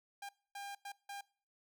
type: tone bursts at uneven times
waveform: sawtooth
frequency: 802 Hz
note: G5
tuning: 39 cents sharp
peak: -40 dBFS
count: 4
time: 0.22-0.29 / 0.55-0.75 / 0.85-0.92 / 1.09-1.21 s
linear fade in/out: 5 ms
effects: noise-tail reverb RT60 0.5 s tail -24 dB re dry